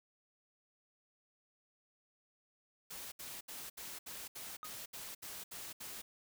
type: noise bursts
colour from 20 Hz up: white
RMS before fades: -47 dBFS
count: 11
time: 2.9-6.02 s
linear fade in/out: 10 ms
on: 220 ms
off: 70 ms
type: tone with exponential decay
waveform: triangle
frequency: 1244.5 Hz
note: D#6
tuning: in tune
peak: -38 dBFS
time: 4.63-4.73 s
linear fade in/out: 0 ms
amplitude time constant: 21 ms
effects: none